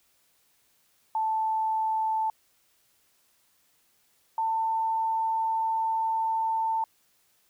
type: tone pair in turn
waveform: sine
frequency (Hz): 880 / 893.8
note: A5 / A5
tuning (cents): 0 / +27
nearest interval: unison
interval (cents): 27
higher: second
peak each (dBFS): -24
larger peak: neither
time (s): 1.15-2.3 / 4.38-6.84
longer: second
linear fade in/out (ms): 2
effects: white hiss -67 dBFS RMS until 7.49 s